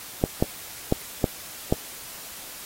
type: clicks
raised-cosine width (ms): 2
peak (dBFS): -5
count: 5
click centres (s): 0.239 / 0.425 / 0.924 / 1.242 / 1.725
effects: white hiss -40 dBFS RMS until 2.65 s + AAC 48 kbps